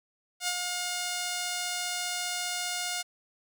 5% pulse tone with ADSR envelope, 715 Hz, F5, 41 cents sharp, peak -15 dBFS, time 0.4-3.03 s, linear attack 78 ms, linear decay 52 ms, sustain -4 dB, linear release 21 ms, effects none

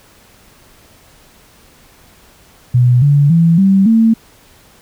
sine tone with pitch steps, 123.47 / 143.48 / 166.73 / 193.75 / 225.1 Hz, B2 / D3 / E3 / G3 / A3, 0 / -40 / +20 / -20 / +40 cents, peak -6 dBFS, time 2.74-4.14 s, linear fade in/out 10 ms, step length 280 ms, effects pink hiss -46 dBFS RMS until 4.81 s

